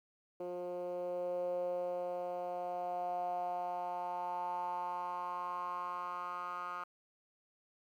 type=tone with band-pass filter sweep; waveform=10% pulse; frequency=177.8 Hz; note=F3; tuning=31 cents sharp; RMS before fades=-39 dBFS; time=0.4-6.84 s; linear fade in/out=5 ms; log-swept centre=440 to 1300 Hz; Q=6; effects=12-bit